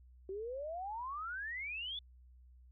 sine exponential sweep, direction up, 372.6 to 3520 Hz, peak -39 dBFS, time 0.29-1.99 s, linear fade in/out 2 ms, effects added 62 Hz sine -57 dBFS peak until 2.71 s

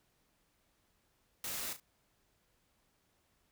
white noise with echo, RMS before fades -40 dBFS, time 1.44-1.73 s, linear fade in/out 2 ms, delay 35 ms, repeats 2, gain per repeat -10 dB, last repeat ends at 1.8 s, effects pink hiss -75 dBFS RMS until 3.51 s

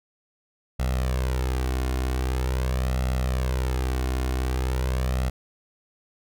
sawtooth tone with flanger, 63.8 Hz, C2, 43 cents flat, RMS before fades -25 dBFS, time 0.79-5.3 s, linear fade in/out 10 ms, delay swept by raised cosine 1.5 to 2.8 ms, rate 0.44 Hz, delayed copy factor +0.6, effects none

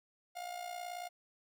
45% pulse tone with amplitude modulation, 710 Hz, F5, 28 cents sharp, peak -38 dBFS, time 0.35-1.09 s, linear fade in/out 20 ms, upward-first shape sine, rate 58.5 Hz, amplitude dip 65%, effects none

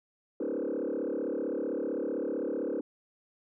sine tone with frequency modulation, 392 Hz, G4, in tune, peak -28 dBFS, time 0.4-2.81 s, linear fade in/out 5 ms, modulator 35.6 Hz, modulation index 3.7, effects tanh soft clip ceiling -27 dBFS

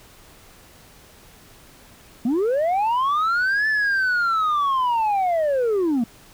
sine linear two-way sweep, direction up then down, 220 to 1760 to 220 Hz, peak -15 dBFS, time 2.25-6.04 s, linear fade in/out 5 ms, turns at 3.68 s, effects tanh soft clip ceiling -17 dBFS + pink hiss -49 dBFS RMS until 6.33 s

